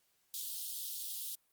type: high-pass noise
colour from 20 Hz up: white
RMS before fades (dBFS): -41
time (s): 0.34-1.35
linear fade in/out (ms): 0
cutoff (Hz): 3200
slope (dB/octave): 48
effects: white hiss -75 dBFS RMS until 1.52 s + Opus 48 kbps